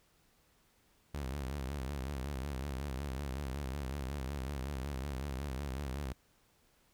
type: tone with vibrato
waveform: sawtooth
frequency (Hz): 68.3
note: C#2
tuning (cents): -25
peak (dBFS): -33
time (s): 1.14-6.13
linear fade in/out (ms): 5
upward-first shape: sine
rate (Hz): 5.4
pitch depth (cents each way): 130
effects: pink hiss -70 dBFS RMS until 6.93 s